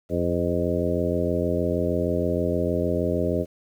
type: harmonic tone with a mistuned harmonic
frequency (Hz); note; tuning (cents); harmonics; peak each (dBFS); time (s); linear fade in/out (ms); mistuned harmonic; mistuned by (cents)
86.4; F2; -18; 1 / 2 / 3 / 4 / 5 / 6 / 7; -29 / -29 / -29 / -29 / -29 / -29 / -29; 0.09-3.46; 50; 7; +30
effects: 9-bit